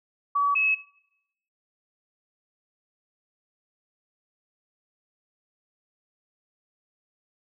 sine tone pair in turn, 1140 / 2579 Hz, C#6 / E7, +48 / -39 cents, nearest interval octave + major second, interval 1413 cents, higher second, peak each -20 dBFS, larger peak neither, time 0.35-0.55 / 0.55-0.75 s, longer neither, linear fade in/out 10 ms, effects noise-tail reverb RT60 0.8 s tail -20 dB re dry

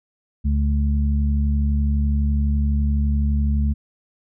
harmonic tone, 71.9 Hz, D2, 36 cents flat, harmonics 1 / 2 / 3, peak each -17 / -29 / -25 dBFS, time 0.44-3.74 s, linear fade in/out 20 ms, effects none

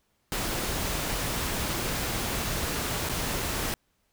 pink noise with dropouts, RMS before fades -30 dBFS, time 0.32-3.74 s, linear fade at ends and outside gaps 0 ms, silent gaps 3.089-3.095 s, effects pink hiss -72 dBFS RMS until 4.12 s

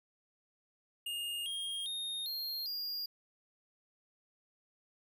square tone with pitch steps, 2836 / 3239 / 3699 / 4225 / 4825 Hz, F7 / G#7 / A#7 / C8 / D8, +26 / -44 / -14 / +16 / +46 cents, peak -37 dBFS, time 1.06-3.06 s, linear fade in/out 5 ms, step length 400 ms, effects 13-bit

